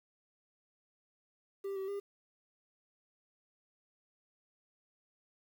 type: tone with pitch steps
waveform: triangle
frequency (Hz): 393.7 / 384.5 / 401.5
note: G4 / G4 / G4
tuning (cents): +8 / -33 / +41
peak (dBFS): -34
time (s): 1.64-2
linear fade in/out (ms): 10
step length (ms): 120
effects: 10-bit